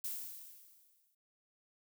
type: noise with exponential decay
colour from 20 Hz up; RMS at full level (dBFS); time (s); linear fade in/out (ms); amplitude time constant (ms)
violet; -38; 0.04-1.15; 5; 240
effects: none